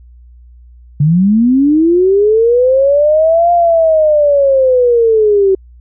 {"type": "linear two-way sweep", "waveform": "sine", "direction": "up then down", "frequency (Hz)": [140, 700, 377.8], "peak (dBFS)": -6, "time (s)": [1, 5.55], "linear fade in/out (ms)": 5, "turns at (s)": 3.52, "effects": ["added 60 Hz sine -36 dBFS peak until 5.8 s"]}